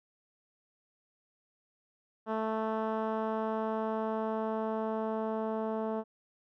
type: tone with low-pass filter sweep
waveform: 10% pulse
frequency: 220 Hz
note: A3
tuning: in tune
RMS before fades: -33 dBFS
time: 2.26-6.04 s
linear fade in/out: 50 ms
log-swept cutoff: 1200 to 710 Hz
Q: 0.87
effects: none